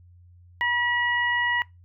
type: harmonic tone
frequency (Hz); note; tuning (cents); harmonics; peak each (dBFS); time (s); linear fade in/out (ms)
966; B5; -39; 1 / 2 / 3; -27 / -23 / -34; 0.61-1.62; 0
effects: noise-tail reverb RT60 0.2 s tail -22 dB re dry + added 88 Hz sine -49 dBFS peak until 1.84 s